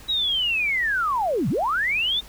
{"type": "linear two-way sweep", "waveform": "sine", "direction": "down then up", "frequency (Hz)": [3892, 110, 3677], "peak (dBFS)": -20, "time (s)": [0.08, 2.21], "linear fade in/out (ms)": 20, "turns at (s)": 1.49, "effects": ["added 50 Hz sine -46 dBFS peak until 2.28 s", "pink hiss -46 dBFS RMS until 2.28 s"]}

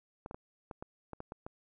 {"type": "clicks", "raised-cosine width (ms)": 1, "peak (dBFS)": -28, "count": 9, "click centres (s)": [0.261, 0.311, 0.345, 0.712, 0.825, 1.133, 1.204, 1.321, 1.465], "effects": []}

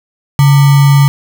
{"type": "tone with sample-and-hold", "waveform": "sine", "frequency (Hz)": 140.5, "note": "C#3", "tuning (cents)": 24, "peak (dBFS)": -3, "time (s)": [0.39, 1.08], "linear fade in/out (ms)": 0, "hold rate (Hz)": 1050, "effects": []}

